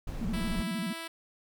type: noise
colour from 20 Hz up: brown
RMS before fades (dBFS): -35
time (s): 0.07-0.63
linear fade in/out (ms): 5
type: tone with vibrato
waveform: sine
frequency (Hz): 202.7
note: G#3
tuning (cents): -42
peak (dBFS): -31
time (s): 0.21-0.93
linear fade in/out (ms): 5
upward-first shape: square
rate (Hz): 13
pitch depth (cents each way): 200
type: tone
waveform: 5% pulse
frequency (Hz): 329.6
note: E4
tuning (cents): 0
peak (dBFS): -26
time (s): 0.33-1.08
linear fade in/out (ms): 10
effects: none